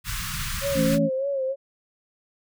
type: band-stop noise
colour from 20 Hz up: pink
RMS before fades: -30 dBFS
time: 0.04-0.99 s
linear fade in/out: 50 ms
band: 190 to 1100 Hz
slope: 48 dB/octave
type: tone with vibrato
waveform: sine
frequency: 542 Hz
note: C#5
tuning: 39 cents flat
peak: -23 dBFS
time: 0.61-1.56 s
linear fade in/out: 50 ms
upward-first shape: sine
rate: 3.3 Hz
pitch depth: 67 cents each way
type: chord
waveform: sine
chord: A major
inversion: second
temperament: equal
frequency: 164.81 / 220 / 277.2 Hz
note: E3 / A3 / C#4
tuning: 0 / 0 / 0 cents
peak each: -24 dBFS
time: 0.74-1.1 s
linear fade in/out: 50 ms
effects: none